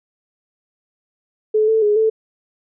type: tone with pitch steps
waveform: sine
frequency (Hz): 430.8 / 442.8 / 417.3 / 440.5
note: A4 / A4 / G#4 / A4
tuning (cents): -37 / +11 / +8 / +2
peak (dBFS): -12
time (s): 1.54-2.1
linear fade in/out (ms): 10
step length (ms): 140
effects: none